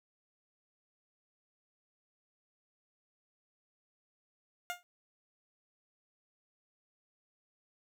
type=tone with exponential decay; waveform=15% pulse; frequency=708 Hz; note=F5; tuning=23 cents sharp; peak=-26 dBFS; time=4.7-4.83 s; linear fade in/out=0 ms; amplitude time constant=28 ms; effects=none